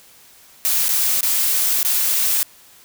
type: noise with dropouts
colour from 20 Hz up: blue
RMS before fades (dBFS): -18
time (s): 0.65-2.43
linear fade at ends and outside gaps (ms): 0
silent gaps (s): 0.883-0.89 / 1.208-1.23 / 1.83-1.849
effects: white hiss -48 dBFS RMS until 2.84 s